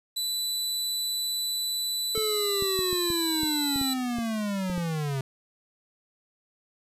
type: tone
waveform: sawtooth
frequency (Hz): 3979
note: B7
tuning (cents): +12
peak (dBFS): -24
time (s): 0.16-3.94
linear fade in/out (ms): 10
type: linear sweep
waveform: square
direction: down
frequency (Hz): 440 to 131.2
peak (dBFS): -28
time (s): 2.15-5.21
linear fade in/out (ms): 2
type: clicks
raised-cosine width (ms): 3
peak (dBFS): -23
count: 11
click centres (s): 2.177 / 2.624 / 2.791 / 2.929 / 3.103 / 3.433 / 3.76 / 3.814 / 4.186 / 4.699 / 4.779
effects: resampled to 32000 Hz + 9-bit